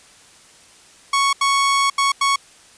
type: tone bursts at uneven times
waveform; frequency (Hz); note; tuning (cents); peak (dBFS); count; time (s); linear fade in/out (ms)
sawtooth; 1108.7; C#6; 0; -11; 4; 1.13-1.33 / 1.41-1.9 / 1.98-2.12 / 2.21-2.36; 5
effects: white hiss -48 dBFS RMS until 2.77 s + resampled to 22050 Hz